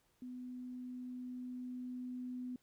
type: tone with level ramp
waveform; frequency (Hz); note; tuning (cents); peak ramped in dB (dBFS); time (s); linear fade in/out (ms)
sine; 250.4; B3; +24; -44 to -40; 0.22-2.56; 2
effects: pink hiss -75 dBFS RMS until 2.62 s